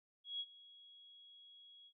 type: tone with ADSR envelope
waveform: sine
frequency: 3322 Hz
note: G#7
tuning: in tune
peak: -38 dBFS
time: 0.24-1.93 s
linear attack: 160 ms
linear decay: 50 ms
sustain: -20 dB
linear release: 66 ms
effects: none